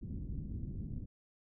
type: low-pass noise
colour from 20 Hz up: pink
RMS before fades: -41 dBFS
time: 0.01-1.06 s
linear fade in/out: 20 ms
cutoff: 250 Hz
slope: 24 dB/octave
effects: none